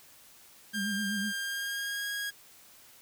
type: tone with vibrato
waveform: sine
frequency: 203.8 Hz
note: G#3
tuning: 32 cents flat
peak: -32 dBFS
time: 0.73-1.33 s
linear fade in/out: 50 ms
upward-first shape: sine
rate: 8 Hz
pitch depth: 82 cents each way
type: tone with pitch glide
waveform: sawtooth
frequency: 1600 to 1642.1 Hz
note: G6 to G#6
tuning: +35 to -20 cents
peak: -29 dBFS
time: 0.73-2.31 s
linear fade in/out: 20 ms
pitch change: +45 cents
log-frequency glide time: 1.39-2.09 s
effects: white hiss -56 dBFS RMS until 3.01 s